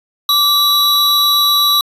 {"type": "tone pair together", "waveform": "square", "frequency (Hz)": [1166, 3913], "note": ["D6", "B7"], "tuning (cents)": [-13, -17], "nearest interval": "octave + major sixth", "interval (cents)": 2096, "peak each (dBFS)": [-17, -11], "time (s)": [0.29, 1.81], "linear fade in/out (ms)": 2, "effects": ["resampled to 32000 Hz"]}